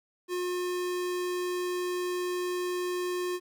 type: tone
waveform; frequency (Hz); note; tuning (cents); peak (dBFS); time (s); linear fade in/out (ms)
square; 358.9; F4; +47; -30; 0.28-3.4; 50
effects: 11-bit